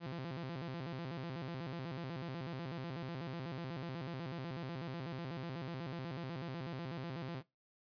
sawtooth tone with vibrato, 149.2 Hz, D3, 28 cents sharp, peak -37 dBFS, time 0-7.43 s, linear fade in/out 50 ms, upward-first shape square, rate 8.1 Hz, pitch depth 230 cents each way, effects noise-tail reverb RT60 0.2 s tail -19 dB re dry + resampled to 11025 Hz

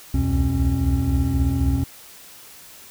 triangle tone cluster, 64.5 / 68.4 / 83.3 / 124.7 / 270.7 Hz, C2 / C#2 / E2 / B2 / C#4, -24 / -23 / +19 / +17 / -41 cents, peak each -22 dBFS, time 0.14-1.84 s, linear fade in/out 5 ms, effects white hiss -44 dBFS RMS until 2.9 s

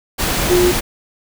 sine tone in noise, 357.1 Hz, F4, 39 cents sharp, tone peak -10 dBFS, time 0.49-0.72 s, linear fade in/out 20 ms, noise pink, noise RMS -18 dBFS, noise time 0.18-0.81 s, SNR +5 dB, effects none

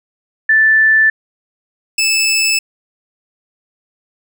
sine / 20% pulse tone pair in turn, 1760 / 2624 Hz, A6 / E7, 0 / -9 cents, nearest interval perfect fifth, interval 691 cents, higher second, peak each -7 dBFS, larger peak neither, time 0.49-1.1 / 1.98-2.59 s, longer neither, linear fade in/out 5 ms, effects none

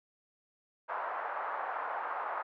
pink band-pass noise, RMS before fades -37 dBFS, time 0.88-2.43 s, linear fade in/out 20 ms, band 700 to 1400 Hz, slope 24 dB/octave, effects none

